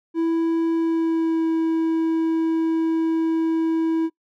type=tone with pitch glide; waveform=triangle; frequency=329.6 to 325.1 Hz; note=E4 to E4; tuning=0 to -24 cents; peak=-16 dBFS; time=0.14-4.1 s; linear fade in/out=50 ms; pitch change=-24 cents; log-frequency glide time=0.74-1.47 s; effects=noise-tail reverb RT60 0.1 s tail -22 dB re dry